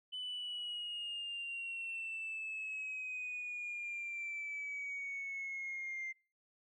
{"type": "exponential sweep", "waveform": "sine", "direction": "down", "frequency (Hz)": [3012, 2093], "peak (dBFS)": -38, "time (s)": [0.12, 6.13], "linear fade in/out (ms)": 20, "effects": ["noise-tail reverb RT60 0.4 s tail -25 dB re dry", "tanh soft clip ceiling -36 dBFS"]}